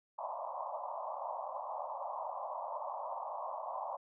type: band-pass noise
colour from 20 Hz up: white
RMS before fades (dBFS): -41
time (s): 0.18-3.97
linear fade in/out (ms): 10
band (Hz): 560 to 1100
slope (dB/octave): 96
effects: none